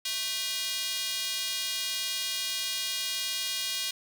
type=tone with high-pass filter; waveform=square; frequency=219.6 Hz; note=A3; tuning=3 cents flat; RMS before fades=-32 dBFS; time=0.05-3.91 s; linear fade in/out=5 ms; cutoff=3500 Hz; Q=1.7; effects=none